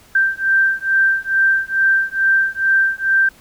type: beating tone pair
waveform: sine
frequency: 1568 / 1570.3 Hz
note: G6 / G6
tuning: 0 / +3 cents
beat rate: 2.3 Hz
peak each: -16 dBFS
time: 0.15-3.29 s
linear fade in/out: 5 ms
effects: pink hiss -48 dBFS RMS until 3.4 s